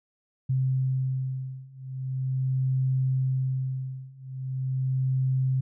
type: beating tone pair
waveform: sine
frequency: 130.81 / 131.22 Hz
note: C3 / C3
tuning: 0 / +5 cents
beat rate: 0.41 Hz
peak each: -28 / -27 dBFS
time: 0.49-5.61 s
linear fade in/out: 10 ms
effects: none